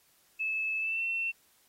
sine tone with pitch glide, 2609 to 2701 Hz, E7 to E7, -18 to +42 cents, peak -29 dBFS, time 0.39-1.32 s, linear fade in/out 20 ms, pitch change +60 cents, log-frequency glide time 0.78-1.04 s, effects white hiss -66 dBFS RMS until 1.68 s + AAC 48 kbps

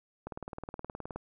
click train, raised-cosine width 1 ms, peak -25 dBFS, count 18, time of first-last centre 0.27-1.16 s, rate 19.1 Hz, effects none

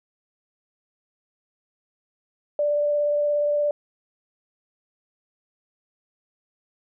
sine tone with vibrato, 587.3 Hz, D5, in tune, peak -19 dBFS, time 2.59-3.71 s, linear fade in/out 2 ms, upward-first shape sine, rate 17 Hz, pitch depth 10 cents each way, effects none

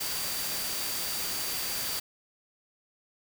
sine tone in noise, 4662 Hz, D8, 14 cents flat, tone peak -38 dBFS, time 0-2 s, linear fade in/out 10 ms, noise white, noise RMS -33 dBFS, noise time 0-2 s, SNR -8 dB, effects none

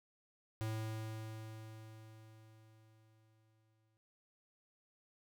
square tone with exponential decay, 110 Hz, A2, in tune, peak -37 dBFS, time 0.61-3.97 s, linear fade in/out 0 ms, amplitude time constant 730 ms, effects none

